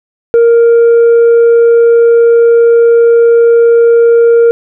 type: tone with tanh clipping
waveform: sine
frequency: 466.2 Hz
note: A#4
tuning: in tune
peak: -3 dBFS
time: 0.34-4.51 s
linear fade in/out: 0 ms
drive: 2 dB
effects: none